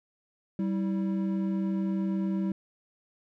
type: tone pair together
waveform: triangle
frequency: 193.42 / 325.3 Hz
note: G3 / E4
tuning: -23 / -23 cents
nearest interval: major sixth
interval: 900 cents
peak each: -25 / -32 dBFS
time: 0.59-2.52 s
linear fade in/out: 2 ms
effects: none